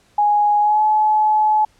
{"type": "tone with pitch glide", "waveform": "sine", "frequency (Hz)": [830.6, 855.9], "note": ["G#5", "A5"], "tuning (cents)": [0, -48], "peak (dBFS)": -12, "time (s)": [0.18, 1.65], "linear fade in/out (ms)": 5, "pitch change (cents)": 52, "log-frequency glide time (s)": [0.6, 0.82], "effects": ["pink hiss -56 dBFS RMS until 1.79 s", "low-pass 9000 Hz 12 dB/octave"]}